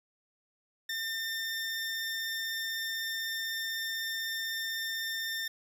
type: tone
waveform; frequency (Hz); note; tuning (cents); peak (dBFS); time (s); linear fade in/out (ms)
20% pulse; 1804; A6; +43; -28; 0.89-5.48; 5
effects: none